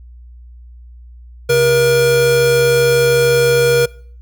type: tone pair together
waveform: square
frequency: 134.48 / 476.6 Hz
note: C3 / A#4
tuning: +48 / +38 cents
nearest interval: octave + minor seventh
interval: 2190 cents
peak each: -20 / -11 dBFS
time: 1.49-3.86 s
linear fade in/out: 10 ms
effects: noise-tail reverb RT60 0.5 s tail -23 dB re dry + added 60 Hz sine -35 dBFS peak until 4.21 s